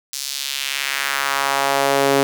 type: tone with high-pass filter sweep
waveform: sawtooth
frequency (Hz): 138.5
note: C#3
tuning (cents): -1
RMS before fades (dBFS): -20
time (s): 0.13-2.23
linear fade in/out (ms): 0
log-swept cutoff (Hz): 5500 to 360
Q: 1.5
effects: none